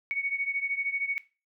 sine beating tone pair, 2225 / 2238 Hz, C#7 / C#7, +6 / +16 cents, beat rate 13 Hz, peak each -30 / -32 dBFS, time 0.11-1.18 s, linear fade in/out 0 ms, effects noise-tail reverb RT60 0.3 s tail -17 dB re dry

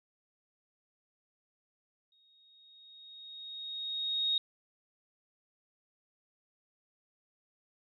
sine tone with exponential growth, 3743 Hz, A#7, 6 cents sharp, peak -26 dBFS, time 2.12-4.38 s, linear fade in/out 2 ms, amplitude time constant 490 ms, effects none

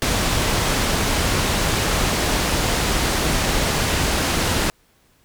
pink low-pass noise, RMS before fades -20 dBFS, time 0.02-4.7 s, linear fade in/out 0 ms, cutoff 9300 Hz, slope 12 dB/octave, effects pink hiss -59 dBFS RMS until 5.24 s

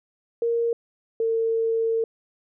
sine tone pair in turn, 466.2 / 452.9 Hz, A#4 / A#4, 0 / -50 cents, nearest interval minor second, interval 50 cents, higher first, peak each -20 dBFS, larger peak neither, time 0.42-0.73 / 1.2-2.04 s, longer second, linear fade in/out 2 ms, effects none

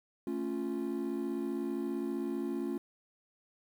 triangle chord, A augmented, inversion none, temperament equal with one note detuned, 221.9 / 277.2 / 349.2 Hz, A3 / C#4 / E#4, +15 / 0 / 0 cents, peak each -36 / -34 / -34 dBFS, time 0.27-2.78 s, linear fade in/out 2 ms, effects tanh soft clip ceiling -24 dBFS + 10-bit

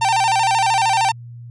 45% pulse tone with vibrato, 840 Hz, G#5, 19 cents sharp, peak -14 dBFS, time 0.01-1.12 s, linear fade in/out 10 ms, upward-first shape square, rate 13 Hz, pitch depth 130 cents each way, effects added 119 Hz sine -33 dBFS peak until 1.5 s + resampled to 22050 Hz

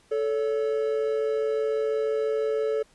triangle tone pair together, 438.4 / 564.3 Hz, A4 / C#5, -6 / +31 cents, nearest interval major third, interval 437 cents, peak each -22 / -28 dBFS, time 0.11-2.83 s, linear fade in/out 10 ms, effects pink hiss -60 dBFS RMS until 2.94 s + resampled to 24000 Hz

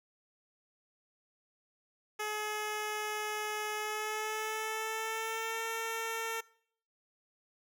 10% pulse tone with pitch glide, 424.6 to 452.5 Hz, G#4 to A4, +38 to +48 cents, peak -26 dBFS, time 2.19-6.41 s, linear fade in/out 10 ms, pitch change +110 cents, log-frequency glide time 3.75-5.63 s, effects noise-tail reverb RT60 0.6 s tail -22 dB re dry

